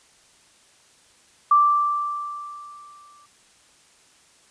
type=tone with exponential decay; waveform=sine; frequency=1173 Hz; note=D6; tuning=2 cents flat; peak=-11 dBFS; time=1.51-3.26 s; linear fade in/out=5 ms; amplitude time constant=380 ms; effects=white hiss -56 dBFS RMS until 4.5 s + resampled to 22050 Hz